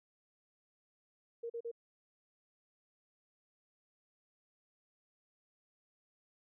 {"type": "tone bursts", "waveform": "sine", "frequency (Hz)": 466.2, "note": "A#4", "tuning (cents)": 0, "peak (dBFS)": -38, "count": 3, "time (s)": [1.43, 1.715], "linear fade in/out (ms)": 10, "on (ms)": 69, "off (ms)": 39, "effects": []}